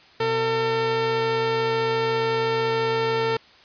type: tone pair together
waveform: sawtooth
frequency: 126.56 / 451 Hz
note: B2 / A4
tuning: +43 / +43 cents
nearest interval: octave + minor seventh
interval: 2200 cents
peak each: -27 / -17 dBFS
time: 0.2-3.37 s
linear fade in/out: 5 ms
effects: white hiss -51 dBFS RMS until 3.64 s + resampled to 11025 Hz